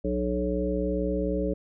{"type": "harmonic tone with a mistuned harmonic", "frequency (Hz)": 61.3, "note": "B1", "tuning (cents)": -12, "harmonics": [1, 3, 5, 7, 9], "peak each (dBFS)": [-31, -31, -31, -31, -31], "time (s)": [0.04, 1.54], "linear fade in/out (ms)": 10, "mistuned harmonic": 5, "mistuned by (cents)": -23, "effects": []}